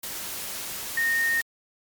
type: tone in noise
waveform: sine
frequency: 1845 Hz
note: A#6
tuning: 18 cents flat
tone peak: -21 dBFS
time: 0.97-1.41 s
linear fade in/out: 5 ms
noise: white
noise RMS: -34 dBFS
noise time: 0.03-1.42 s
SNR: +10 dB
effects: MP3 96 kbps